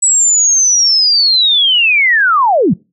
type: linear sweep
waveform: sine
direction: down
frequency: 7902 to 130.81 Hz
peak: -7 dBFS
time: 0.02-2.74 s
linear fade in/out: 10 ms
effects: noise-tail reverb RT60 0.3 s tail -26 dB re dry